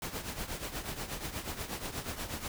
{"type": "noise with tremolo", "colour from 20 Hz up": "pink", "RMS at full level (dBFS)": -36, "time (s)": [0.02, 2.48], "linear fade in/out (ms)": 2, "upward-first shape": "triangle", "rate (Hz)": 8.3, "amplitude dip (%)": 75, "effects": []}